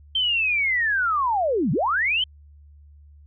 sine linear two-way sweep, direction down then up, 3143 to 125.5 to 3143 Hz, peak -19 dBFS, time 0.15-2.24 s, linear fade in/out 5 ms, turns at 1.72 s, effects added 73 Hz sine -46 dBFS peak until 3.26 s

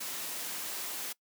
white noise, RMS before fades -38 dBFS, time 0-1.13 s, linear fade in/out 10 ms, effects noise-tail reverb RT60 0.1 s tail -22 dB re dry + high-pass 200 Hz 12 dB/octave

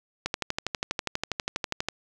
click train, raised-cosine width 0.2 ms, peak -10 dBFS, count 21, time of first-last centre 0.26-1.886 s, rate 12.3 Hz, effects none

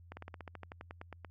slowing click train, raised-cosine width 0.5 ms, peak -30 dBFS, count 15, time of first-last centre 0.12-1.248 s, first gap 50 ms, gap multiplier 1.07, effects added 86 Hz sine -54 dBFS peak until 1.3 s + Opus 48 kbps

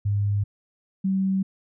sine tone pair in turn, 101.8 / 191.66 Hz, G#2 / G3, -34 / -39 cents, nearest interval major seventh, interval 1095 cents, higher second, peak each -20 dBFS, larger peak neither, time 0.05-0.44 / 1.04-1.43 s, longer neither, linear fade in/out 10 ms, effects none

